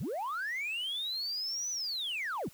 sine linear two-way sweep, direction up then down, 86 to 6070 to 86 Hz, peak -31 dBFS, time 0-2.49 s, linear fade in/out 10 ms, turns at 1.7 s, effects tanh soft clip ceiling -31 dBFS + white hiss -58 dBFS RMS until 2.53 s

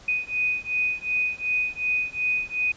sine beating tone pair, 2489 / 2491.7 Hz, D#7 / D#7, 0 / +2 cents, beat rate 2.7 Hz, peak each -26 dBFS, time 0.08-2.72 s, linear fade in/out 5 ms, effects pink hiss -49 dBFS RMS until 2.76 s + resampled to 16000 Hz

